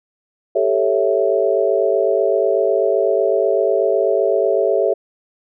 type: chord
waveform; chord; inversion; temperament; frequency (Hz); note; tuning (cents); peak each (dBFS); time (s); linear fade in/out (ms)
sine; A dominant seventh; third; equal; 392 / 440 / 554.4 / 659.3; G4 / A4 / C#5 / E5; 0 / 0 / 0 / 0; -19; 0.55-4.94; 10
effects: none